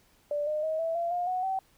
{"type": "tone with pitch steps", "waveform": "sine", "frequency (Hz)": [586, 608.8, 632.4, 657, 682.5, 709.1, 736.6, 765.2], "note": ["D5", "D#5", "D#5", "E5", "F5", "F5", "F#5", "G5"], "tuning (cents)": [-4, -38, 28, -6, -40, 26, -8, -42], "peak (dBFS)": -27, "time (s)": [0.31, 1.59], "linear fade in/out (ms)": 2, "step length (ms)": 160, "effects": ["pink hiss -64 dBFS RMS until 1.77 s"]}